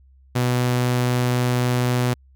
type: tone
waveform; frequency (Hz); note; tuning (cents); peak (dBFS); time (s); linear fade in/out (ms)
sawtooth; 123.9; B2; +6; -14; 0.35-2.14; 10
effects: added 66 Hz sine -49 dBFS peak until 2.35 s